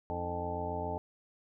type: harmonic tone with a mistuned harmonic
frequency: 87.31 Hz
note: F2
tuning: in tune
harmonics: 1 / 2 / 3 / 4 / 5 / 6 / 7 / 9 / 10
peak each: -40 / -45 / -45 / -47 / -41 / -50 / -40 / -41 / -40 dBFS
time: 0.1-0.98 s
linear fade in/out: 0 ms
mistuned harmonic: 4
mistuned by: -140 cents
effects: none